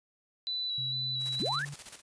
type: tone with vibrato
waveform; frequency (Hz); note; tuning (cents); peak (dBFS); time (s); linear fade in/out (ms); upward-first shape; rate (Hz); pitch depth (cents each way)
sine; 3951; B7; 0; -31; 0.47-1.59; 0; square; 2.2; 15
type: tone with pitch glide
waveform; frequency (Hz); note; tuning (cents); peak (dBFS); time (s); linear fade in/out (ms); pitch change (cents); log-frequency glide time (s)
sine; 130 to 143.41; C3 to D3; -11 to -41; -39; 0.78-1.74; 2; +170; 1.47-1.6
type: noise with tremolo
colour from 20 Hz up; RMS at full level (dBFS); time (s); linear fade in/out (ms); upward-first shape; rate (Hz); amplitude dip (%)
white; -44; 1.19-2.02; 50; square; 15; 65
type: linear sweep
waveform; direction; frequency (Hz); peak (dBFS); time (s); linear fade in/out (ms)
sine; up; 134.4 to 1829; -31; 1.4-1.65; 2
effects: resampled to 22050 Hz